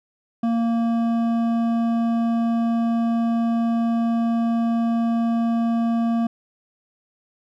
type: tone with hard clipping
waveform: triangle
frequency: 231.1 Hz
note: A#3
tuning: 15 cents flat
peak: -20 dBFS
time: 0.43-6.27 s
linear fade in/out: 5 ms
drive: 13 dB
effects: none